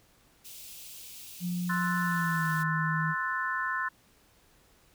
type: high-pass noise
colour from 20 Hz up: white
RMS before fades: -46 dBFS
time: 0.44-2.64 s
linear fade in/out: 20 ms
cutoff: 2400 Hz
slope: 48 dB/octave
type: tone with pitch glide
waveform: sine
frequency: 177.2 to 158.78 Hz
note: F3 to D#3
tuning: +25 to +35 cents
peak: -29 dBFS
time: 1.4-3.15 s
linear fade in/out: 50 ms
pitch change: -190 cents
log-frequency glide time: 1.99-2.52 s
type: chord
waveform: sine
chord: F# half-diminished seventh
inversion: second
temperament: equal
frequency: 1046.5 / 1318.5 / 1480 / 1760 Hz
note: C6 / E6 / F#6 / A6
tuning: 0 / 0 / 0 / 0 cents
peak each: -33 / -38 / -34 / -33 dBFS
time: 1.69-3.89 s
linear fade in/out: 10 ms
effects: pink hiss -63 dBFS RMS until 4.94 s